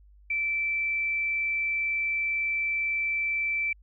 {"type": "tone", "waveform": "sine", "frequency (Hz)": 2329, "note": "D7", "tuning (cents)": -15, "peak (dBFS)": -25, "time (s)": [0.3, 3.73], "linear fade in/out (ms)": 5, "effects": ["added 50 Hz sine -52 dBFS peak until 3.82 s"]}